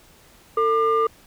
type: tone pair together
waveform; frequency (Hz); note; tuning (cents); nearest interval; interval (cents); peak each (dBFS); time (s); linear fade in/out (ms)
sine; 449.1 / 1199; A4 / D6; +35 / +36; octave + perfect fourth; 1701; -18; 0.57-1.07; 5
effects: tanh soft clip ceiling -12 dBFS + pink hiss -52 dBFS RMS until 1.26 s